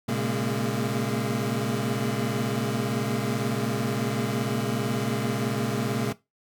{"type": "tone cluster", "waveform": "25% pulse", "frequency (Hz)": [117.3, 135.3, 206.2, 229], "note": ["A#2", "C#3", "G#3", "A#3"], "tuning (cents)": [11, -42, -12, -31], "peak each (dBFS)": -27, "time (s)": [0.08, 6.13], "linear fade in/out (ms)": 10, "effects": ["noise-tail reverb RT60 0.2 s tail -17 dB re dry"]}